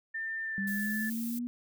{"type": "tone with pitch glide", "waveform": "sine", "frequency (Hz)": [1795, 1744.9], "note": ["A6", "A6"], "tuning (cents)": [34, -15], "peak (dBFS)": -33, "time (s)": [0.14, 1.1], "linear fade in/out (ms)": 10, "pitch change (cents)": -49, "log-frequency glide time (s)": [0.43, 0.73]}
{"type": "linear sweep", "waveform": "sine", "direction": "up", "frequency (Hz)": [195.2, 243.9], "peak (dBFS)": -32, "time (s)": [0.58, 1.47], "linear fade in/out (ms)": 0}
{"type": "noise", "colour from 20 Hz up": "violet", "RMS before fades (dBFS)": -42, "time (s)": [0.67, 1.39], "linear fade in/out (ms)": 5}
{"effects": []}